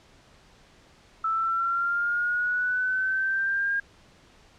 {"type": "linear sweep", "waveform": "sine", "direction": "up", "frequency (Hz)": [1313, 1620], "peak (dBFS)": -23, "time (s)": [1.24, 3.8], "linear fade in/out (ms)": 5, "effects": ["pink hiss -56 dBFS RMS until 4.58 s", "low-pass 6000 Hz 12 dB/octave"]}